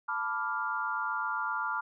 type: chord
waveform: sine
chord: B half-diminished seventh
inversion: third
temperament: equal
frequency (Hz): 880 / 987.8 / 1174.7 / 1396.9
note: A5 / B5 / D6 / F6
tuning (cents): 0 / 0 / 0 / 0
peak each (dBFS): -37 / -37 / -36 / -33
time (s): 0.08-1.81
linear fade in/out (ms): 10
effects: none